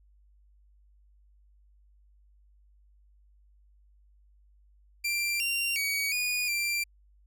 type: tone with pitch steps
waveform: sawtooth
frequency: 2364 / 2767 / 2258 / 2459 / 2363 Hz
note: D7 / F7 / C#7 / D#7 / D7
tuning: +11 / -17 / +31 / -21 / +10 cents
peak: -24 dBFS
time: 5.04-6.84 s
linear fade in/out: 10 ms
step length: 360 ms
effects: added 50 Hz sine -58 dBFS peak until 7.26 s